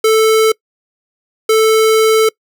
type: tone pair in turn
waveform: square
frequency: 440 / 440 Hz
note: A4 / A4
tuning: 0 / 0 cents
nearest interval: unison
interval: 0 cents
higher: neither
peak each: -8 dBFS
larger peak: neither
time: 0.04-0.52 / 1.49-2.29 s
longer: second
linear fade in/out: 5 ms
effects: noise-tail reverb RT60 0.1 s tail -25 dB re dry